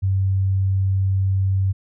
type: tone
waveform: sine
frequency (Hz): 96.1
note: G2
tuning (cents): -34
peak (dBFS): -16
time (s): 0.02-1.73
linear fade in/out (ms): 20
effects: none